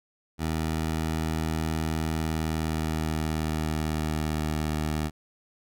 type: tone with pitch glide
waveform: 15% pulse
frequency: 79.6 to 77.02 Hz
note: D#2 to D#2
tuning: +40 to -17 cents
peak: -20 dBFS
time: 0.38-5.11 s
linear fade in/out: 50 ms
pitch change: -57 cents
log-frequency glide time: 2.21-4.63 s
effects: none